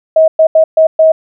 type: tone bursts at uneven times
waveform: sine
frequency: 637 Hz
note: D#5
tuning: 41 cents sharp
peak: -3 dBFS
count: 5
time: 0.16-0.28 / 0.39-0.47 / 0.55-0.64 / 0.77-0.87 / 0.99-1.12 s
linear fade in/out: 5 ms
effects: none